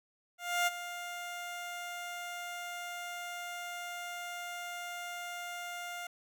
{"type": "tone with ADSR envelope", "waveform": "15% pulse", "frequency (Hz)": 703, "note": "F5", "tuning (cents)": 11, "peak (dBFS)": -20, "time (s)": [0.38, 6.07], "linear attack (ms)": 290, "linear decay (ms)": 24, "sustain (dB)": -13, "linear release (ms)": 4, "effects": []}